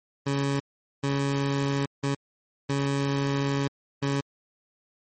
20% pulse tone bursts at uneven times, 139.5 Hz, C#3, 11 cents sharp, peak -19 dBFS, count 5, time 0.26-0.6 / 1.03-1.86 / 2.03-2.15 / 2.69-3.68 / 4.02-4.21 s, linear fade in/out 10 ms, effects MP3 32 kbps

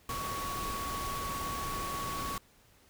sine tone in noise, 1119 Hz, C#6, 16 cents sharp, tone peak -36 dBFS, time 0.09-2.38 s, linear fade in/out 2 ms, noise pink, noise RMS -39 dBFS, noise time 0.09-2.38 s, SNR 0 dB, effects pink hiss -63 dBFS RMS until 2.89 s

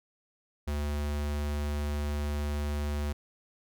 square tone, 73.4 Hz, D2, in tune, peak -30 dBFS, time 0.67-3.13 s, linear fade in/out 10 ms, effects none

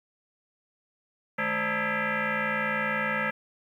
sine tone with frequency modulation, 153.6 Hz, D#3, 22 cents flat, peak -25 dBFS, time 1.38-3.31 s, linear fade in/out 10 ms, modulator 367 Hz, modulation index 5.9, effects 10-bit

